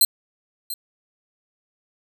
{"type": "tone with echo", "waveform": "10% pulse", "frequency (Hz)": 4152, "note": "C8", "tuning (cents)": -14, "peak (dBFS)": -6, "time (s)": [0.01, 0.05], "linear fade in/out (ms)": 2, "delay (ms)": 690, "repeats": 1, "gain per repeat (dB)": -15, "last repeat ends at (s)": 0.74, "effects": []}